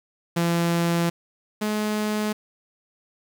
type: tone pair in turn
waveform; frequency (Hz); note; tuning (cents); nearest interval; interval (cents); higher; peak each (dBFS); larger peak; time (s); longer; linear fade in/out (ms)
sawtooth; 170 / 212.3; F3 / G#3; -46 / +38; major third; 384; second; -16 / -19; first; 0.36-1.1 / 1.61-2.33; first; 10
effects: 8-bit